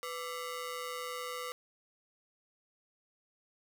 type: ring-modulated tone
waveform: sawtooth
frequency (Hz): 835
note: G#5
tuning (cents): +9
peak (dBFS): -31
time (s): 0.03-1.52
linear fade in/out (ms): 0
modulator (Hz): 338
effects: none